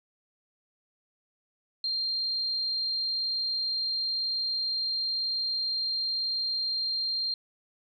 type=tone; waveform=sine; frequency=4187 Hz; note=C8; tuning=in tune; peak=-27 dBFS; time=1.84-7.34 s; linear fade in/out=2 ms; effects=none